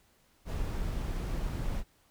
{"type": "noise", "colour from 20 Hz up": "brown", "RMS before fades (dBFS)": -33, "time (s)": [0.45, 1.84], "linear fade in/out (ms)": 50, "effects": ["pink hiss -67 dBFS RMS until 2.1 s"]}